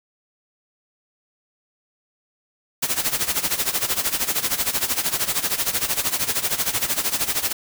white noise with tremolo, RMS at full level -20 dBFS, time 2.82-7.53 s, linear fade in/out 10 ms, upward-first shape sine, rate 13 Hz, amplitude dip 80%, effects none

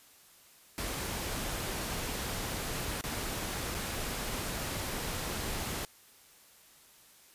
pink noise with dropouts, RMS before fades -36 dBFS, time 0.78-5.85 s, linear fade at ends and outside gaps 0 ms, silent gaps 3.011-3.039 / 3.744-3.749 s, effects white hiss -59 dBFS RMS until 7.34 s + resampled to 32000 Hz

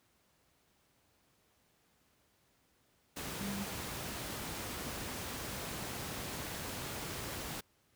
sine tone in noise, 198.7 Hz, G3, 24 cents sharp, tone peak -38 dBFS, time 3.4-3.64 s, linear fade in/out 10 ms, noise pink, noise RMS -41 dBFS, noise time 3.16-7.61 s, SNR 0 dB, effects pink hiss -72 dBFS RMS until 7.95 s + high-pass 60 Hz 12 dB/octave

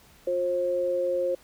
sine tone pair together, 355.7 / 533 Hz, F4 / C5, +32 / +32 cents, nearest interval perfect fifth, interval 700 cents, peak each -31 / -24 dBFS, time 0.27-1.35 s, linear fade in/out 5 ms, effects pink hiss -56 dBFS RMS until 1.43 s

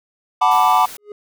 triangle chord, B minor seventh, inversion second, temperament equal, 740 / 880 / 987.8 / 1174.7 Hz, F#5 / A5 / B5 / D6, 0 / 0 / 0 / 0 cents, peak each -15 dBFS, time 0.41-0.86 s, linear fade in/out 10 ms
white noise, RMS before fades -35 dBFS, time 0.51-0.97 s, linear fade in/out 5 ms
triangle tone with exponential growth, 415.3 Hz, G#4, in tune, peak -25 dBFS, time 0.98-1.12 s, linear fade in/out 2 ms, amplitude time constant 29 ms
effects none

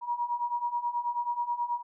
sine beating tone pair, 952 / 961.3 Hz, A#5 / B5, +36 / -47 cents, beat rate 9.3 Hz, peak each -33 / -30 dBFS, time 0.01-1.83 s, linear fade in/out 50 ms, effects none

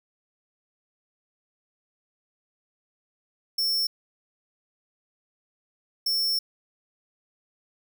45% pulse tone bursts at uneven times, 5400 Hz, E8, 41 cents sharp, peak -23 dBFS, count 2, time 3.58-3.87 / 6.06-6.39 s, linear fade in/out 5 ms, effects none

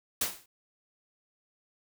white noise with exponential decay, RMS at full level -25 dBFS, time 0.21-0.46 s, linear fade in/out 5 ms, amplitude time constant 53 ms, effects none

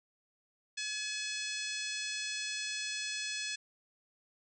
harmonic tone with a mistuned harmonic, 851 Hz, G#5, 42 cents sharp, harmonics 2 / 3 / 4 / 5 / 6 / 7 / 8 / 9 / 10, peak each -43 / -41 / -43 / -44 / -44 / -45 / -50 / -48 / -51 dBFS, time 0.77-3.56 s, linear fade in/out 10 ms, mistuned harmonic 9, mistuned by +26 cents, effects none

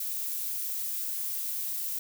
violet noise, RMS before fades -33 dBFS, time 0-1.99 s, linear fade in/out 5 ms, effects none

